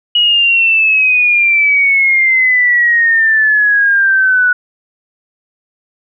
sine exponential sweep, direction down, 2914 to 1468 Hz, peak -7 dBFS, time 0.15-4.53 s, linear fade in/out 5 ms, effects none

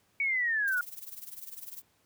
sine linear sweep, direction down, 2259 to 1414 Hz, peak -26 dBFS, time 0.2-0.81 s, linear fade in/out 2 ms
violet noise with tremolo, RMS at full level -41 dBFS, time 0.67-1.82 s, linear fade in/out 10 ms, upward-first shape sine, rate 20 Hz, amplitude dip 80%
effects pink hiss -69 dBFS RMS until 2.05 s + high-pass 80 Hz 12 dB/octave

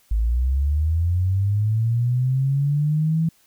sine linear sweep, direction up, 51.91 to 164.81 Hz, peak -17 dBFS, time 0.11-3.29 s, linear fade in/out 5 ms, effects white hiss -59 dBFS RMS until 3.46 s

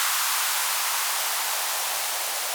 violet noise with band-pass filter sweep, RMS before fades -26 dBFS, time 0-2.54 s, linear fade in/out 0 ms, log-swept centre 1100 to 670 Hz, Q 2.1, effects none

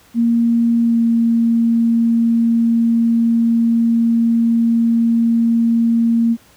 sine tone with pitch glide, 233.1 to 231 Hz, A#3 to A#3, 0 to -16 cents, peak -11 dBFS, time 0.14-6.37 s, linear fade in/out 50 ms, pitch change -16 cents, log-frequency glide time 0.82-0.99 s, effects pink hiss -49 dBFS RMS until 6.56 s + high-pass 60 Hz 12 dB/octave

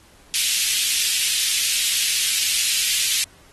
pink high-pass noise, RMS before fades -21 dBFS, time 0.34-3.24 s, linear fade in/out 0 ms, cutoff 2600 Hz, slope 24 dB/octave, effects pink hiss -52 dBFS RMS until 3.52 s + AAC 32 kbps

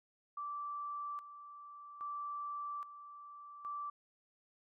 sine tone with tremolo, 1166 Hz, D6, 13 cents flat, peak -39 dBFS, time 0.37-3.9 s, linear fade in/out 5 ms, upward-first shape square, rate 0.61 Hz, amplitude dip 70%, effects none

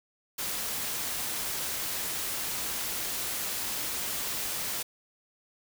white noise, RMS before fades -33 dBFS, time 0.38-4.83 s, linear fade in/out 10 ms, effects none

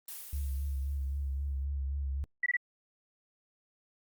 blue noise with exponential decay, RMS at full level -41 dBFS, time 0.08-1.65 s, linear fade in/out 2 ms, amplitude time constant 340 ms
sine tone with vibrato, 69.1 Hz, C#2, 5 cents flat, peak -31 dBFS, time 0.33-2.24 s, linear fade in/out 0 ms, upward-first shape sine, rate 3.8 Hz, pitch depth 42 cents each way
sine tone bursts, 1956 Hz, B6, 17 cents flat, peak -26 dBFS, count 3, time 2.43-2.568 s, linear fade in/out 5 ms, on 32 ms, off 21 ms
effects Opus 24 kbps

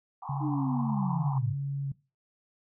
pink band-pass noise, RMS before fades -39 dBFS, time 0.22-1.38 s, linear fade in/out 2 ms, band 760 to 1100 Hz, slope 96 dB/octave
sine tone with vibrato, 138.59 Hz, C#3, in tune, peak -29 dBFS, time 0.29-1.92 s, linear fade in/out 5 ms, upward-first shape square, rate 1.6 Hz, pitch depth 11 cents each way
sine linear sweep, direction down, 313.4 to 95.8 Hz, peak -28 dBFS, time 0.4-1.55 s, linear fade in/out 50 ms
effects noise-tail reverb RT60 0.3 s tail -20 dB re dry

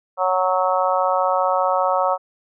harmonic tone, 185 Hz, F#3, in tune, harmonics 3 / 4 / 5 / 6 / 7, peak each -21 / -22 / -23 / -24 / -24 dBFS, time 0.17-2.18 s, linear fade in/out 50 ms, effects none

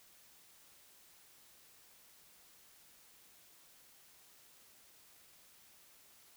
silence, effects white hiss -63 dBFS RMS until 6.36 s

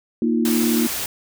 sine chord, Bb suspended fourth, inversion none, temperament equal, 233.1 / 311.1 / 349.2 Hz, Bb3 / Eb4 / F4, 0 / 0 / 0 cents, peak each -18 / -23 / -24 dBFS, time 0.22-0.87 s, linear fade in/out 2 ms
white noise, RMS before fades -26 dBFS, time 0.45-1.06 s, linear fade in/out 2 ms
effects none

